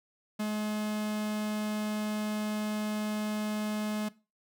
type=tone; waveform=45% pulse; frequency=212.3 Hz; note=G#3; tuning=38 cents sharp; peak=-30 dBFS; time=0.39-4.09 s; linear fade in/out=10 ms; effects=noise-tail reverb RT60 0.3 s tail -19 dB re dry